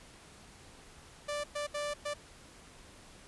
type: tone bursts at uneven times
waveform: sawtooth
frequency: 587.3 Hz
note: D5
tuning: in tune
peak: -30 dBFS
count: 4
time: 1.28-1.44 / 1.55-1.67 / 1.74-1.94 / 2.05-2.14 s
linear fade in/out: 10 ms
effects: pink hiss -55 dBFS RMS until 3.27 s + resampled to 24000 Hz